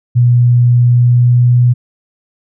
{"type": "tone with pitch glide", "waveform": "sine", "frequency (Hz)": [121.6, 122.59], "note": ["B2", "B2"], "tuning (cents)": [-26, -12], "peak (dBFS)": -5, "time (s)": [0.15, 1.74], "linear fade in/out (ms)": 20, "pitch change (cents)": 14, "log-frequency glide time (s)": [0.84, 1.56], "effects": []}